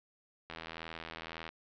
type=click train; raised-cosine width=0.3 ms; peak=-26 dBFS; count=82; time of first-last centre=0.5-1.49 s; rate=81.8 Hz; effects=low-pass 5000 Hz 12 dB/octave